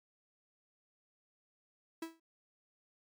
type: tone with exponential decay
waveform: 45% pulse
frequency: 327.3 Hz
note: E4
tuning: 12 cents flat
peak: -36 dBFS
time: 2.02-2.2 s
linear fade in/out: 5 ms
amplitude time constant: 38 ms
effects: MP3 96 kbps